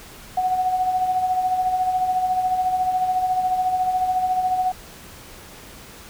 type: tone with tremolo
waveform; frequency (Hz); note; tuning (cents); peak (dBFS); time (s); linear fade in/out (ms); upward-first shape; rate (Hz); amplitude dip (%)
sine; 740; F#5; 0; -16; 0.37-4.72; 5; sine; 14; 50
effects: pink hiss -42 dBFS RMS until 6.09 s